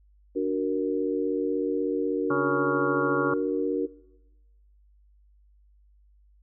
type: chord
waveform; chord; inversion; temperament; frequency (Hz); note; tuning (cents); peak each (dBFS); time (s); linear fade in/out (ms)
sine; D augmented; none; equal; 293.7 / 370 / 466.2; D4 / F#4 / A#4; 0 / 0 / 0; -28; 0.35-3.87; 20
type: harmonic tone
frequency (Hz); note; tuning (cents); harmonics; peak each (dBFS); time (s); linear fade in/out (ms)
140; C#3; +18; 1 / 2 / 3 / 4 / 6 / 7 / 8 / 9 / 10; -36 / -34 / -41 / -33 / -39 / -41 / -30 / -39 / -31; 2.3-3.34; 5
effects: noise-tail reverb RT60 1.0 s tail -20 dB re dry + added 50 Hz sine -56 dBFS peak until 6.42 s